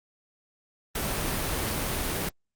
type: noise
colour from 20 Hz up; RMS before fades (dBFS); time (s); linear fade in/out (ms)
pink; -29; 0.95-2.29; 5
effects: Opus 32 kbps